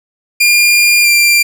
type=tone with pitch glide; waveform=sawtooth; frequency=2407 to 2375 Hz; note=D7 to D7; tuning=+42 to +19 cents; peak=-3 dBFS; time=0.4-1.43 s; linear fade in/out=10 ms; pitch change=-23 cents; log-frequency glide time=1.02-1.07 s; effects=7-bit